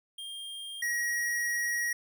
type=tone pair in turn; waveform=square; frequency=3207 / 1898.8 Hz; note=G7 / A#6; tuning=+39 / +31 cents; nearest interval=major sixth; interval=908 cents; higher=first; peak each=-39 / -29 dBFS; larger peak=second; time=0.18-0.82 / 0.82-1.93 s; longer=second; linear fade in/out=5 ms; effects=none